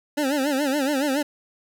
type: tone with vibrato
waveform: 25% pulse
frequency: 280 Hz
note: C#4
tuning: 18 cents sharp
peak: -17 dBFS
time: 0.17-1.23 s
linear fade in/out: 10 ms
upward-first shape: sine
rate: 7.1 Hz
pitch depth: 130 cents each way
effects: none